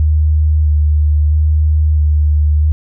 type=tone with vibrato; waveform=sine; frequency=75.9 Hz; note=D#2; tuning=42 cents flat; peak=-8 dBFS; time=0-2.72 s; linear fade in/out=0 ms; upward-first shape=square; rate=0.76 Hz; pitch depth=17 cents each way; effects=none